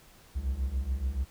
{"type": "beating tone pair", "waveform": "triangle", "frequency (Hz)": [61.74, 68.74], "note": ["B1", "C#2"], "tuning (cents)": [0, -14], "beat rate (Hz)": 7, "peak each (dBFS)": [-31, -28], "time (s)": [0.35, 1.25], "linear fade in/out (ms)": 20, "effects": ["pink hiss -57 dBFS RMS until 1.3 s"]}